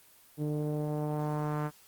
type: tone with low-pass filter sweep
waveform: sawtooth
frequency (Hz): 150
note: D3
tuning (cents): +37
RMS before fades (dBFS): -32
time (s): 0.37-1.71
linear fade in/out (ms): 50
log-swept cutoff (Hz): 380 to 1400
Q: 1.8
effects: white hiss -59 dBFS RMS until 1.87 s + Opus 24 kbps